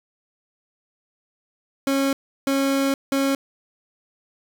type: tone bursts at uneven times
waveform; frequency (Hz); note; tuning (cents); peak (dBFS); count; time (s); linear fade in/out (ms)
30% pulse; 273.6; C#4; -23; -16; 3; 1.87-2.13 / 2.47-2.94 / 3.12-3.35; 2
effects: none